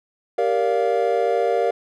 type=chord; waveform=triangle; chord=G minor seventh; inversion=none; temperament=equal with one note detuned; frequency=392 / 466.2 / 575.2 / 698.5 Hz; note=G4 / Bb4 / D5 / F5; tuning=0 / 0 / -36 / 0 cents; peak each=-23 / -19 / -22 / -21 dBFS; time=0.38-1.71 s; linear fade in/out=5 ms; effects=none